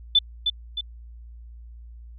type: tone with echo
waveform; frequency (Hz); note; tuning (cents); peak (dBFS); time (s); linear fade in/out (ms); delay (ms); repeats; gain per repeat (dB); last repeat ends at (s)
sine; 3509; A7; -5; -13; 0.15-0.19; 5; 310; 2; -6; 0.81
effects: added 58 Hz sine -40 dBFS peak until 2.18 s